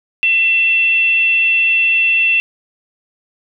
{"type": "tone with frequency modulation", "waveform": "sine", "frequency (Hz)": 2692, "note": "E7", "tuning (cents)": 36, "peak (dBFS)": -10, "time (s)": [0.23, 2.4], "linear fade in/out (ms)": 0, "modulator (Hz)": 671, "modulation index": 0.2, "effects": []}